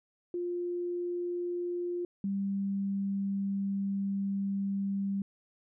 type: tone pair in turn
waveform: sine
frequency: 351.5 / 197.27 Hz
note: F4 / G3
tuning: +11 / +11 cents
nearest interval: minor seventh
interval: 1000 cents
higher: first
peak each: -31 / -29 dBFS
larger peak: second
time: 0.34-2.05 / 2.24-5.22 s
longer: second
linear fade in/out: 2 ms
effects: none